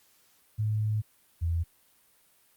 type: tone pair in turn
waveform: sine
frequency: 107.5 / 83.69 Hz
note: A2 / E2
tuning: -40 / +27 cents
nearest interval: major third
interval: 433 cents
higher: first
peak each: -25 / -25 dBFS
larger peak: neither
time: 0.58-1.02 / 1.41-1.64 s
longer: first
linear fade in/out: 20 ms
effects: white hiss -64 dBFS RMS until 2.56 s + Opus 48 kbps